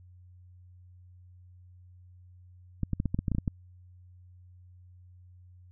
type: clicks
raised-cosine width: 5 ms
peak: -16 dBFS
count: 11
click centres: 2.833 / 2.933 / 3.001 / 3.057 / 3.145 / 3.19 / 3.282 / 3.317 / 3.349 / 3.384 / 3.478 s
effects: added 90 Hz sine -51 dBFS peak until 5.71 s